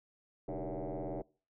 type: tone with frequency modulation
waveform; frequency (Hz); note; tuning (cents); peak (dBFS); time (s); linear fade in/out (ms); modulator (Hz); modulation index
sine; 138.59; C#3; 0; -35; 0.48-1.22; 5; 86.4; 6.9
effects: noise-tail reverb RT60 0.4 s tail -25 dB re dry + tanh soft clip ceiling -32 dBFS